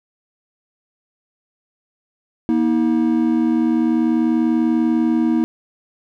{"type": "tone pair together", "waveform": "triangle", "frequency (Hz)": [238.5, 318.9], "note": ["A#3", "D#4"], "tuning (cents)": [40, 43], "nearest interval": "perfect fourth", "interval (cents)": 503, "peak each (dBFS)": -15, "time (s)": [2.49, 5.44], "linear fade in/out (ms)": 0, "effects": []}